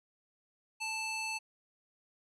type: tone with high-pass filter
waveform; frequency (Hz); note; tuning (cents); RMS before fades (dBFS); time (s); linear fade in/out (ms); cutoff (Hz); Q
square; 880; A5; 0; -37; 0.8-1.39; 20; 1800; 1.8
effects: resampled to 24000 Hz